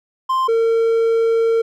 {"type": "tone pair in turn", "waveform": "triangle", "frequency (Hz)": [1046.5, 455.8], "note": ["C6", "A#4"], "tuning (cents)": [0, -39], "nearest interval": "octave + major second", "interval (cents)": 1439, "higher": "first", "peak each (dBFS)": [-13, -11], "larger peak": "second", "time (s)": [[0.29, 0.48], [0.48, 1.62]], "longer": "second", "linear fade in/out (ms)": 10, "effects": []}